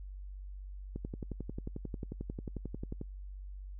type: click train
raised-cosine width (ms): 3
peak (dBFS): -26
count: 24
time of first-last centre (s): 0.96-3.014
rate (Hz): 11.2
effects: noise-tail reverb RT60 0.1 s tail -26 dB re dry + added 48 Hz sine -42 dBFS peak until 3.79 s